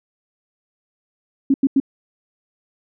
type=tone bursts; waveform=sine; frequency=272 Hz; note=C#4; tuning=33 cents flat; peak=-11 dBFS; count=3; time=1.5-1.801 s; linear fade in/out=5 ms; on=41 ms; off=89 ms; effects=none